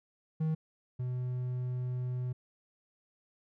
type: tone pair in turn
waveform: triangle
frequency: 158 / 125.4 Hz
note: D#3 / B2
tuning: +27 / +27 cents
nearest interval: major third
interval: 400 cents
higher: first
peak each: -26 / -30 dBFS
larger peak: first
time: 0.4-0.55 / 0.99-2.33 s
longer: second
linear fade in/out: 10 ms
effects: none